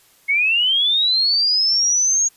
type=linear sweep; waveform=sine; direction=up; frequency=2160 to 6645 Hz; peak=-14 dBFS; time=0.28-2.29 s; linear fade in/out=20 ms; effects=white hiss -54 dBFS RMS until 2.36 s + resampled to 32000 Hz